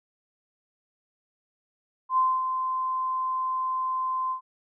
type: tone with ADSR envelope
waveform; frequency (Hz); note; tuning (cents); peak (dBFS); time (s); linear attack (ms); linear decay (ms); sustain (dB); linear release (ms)
sine; 1036; C6; -17; -18; 2.09-4.41; 85; 240; -7; 99
effects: none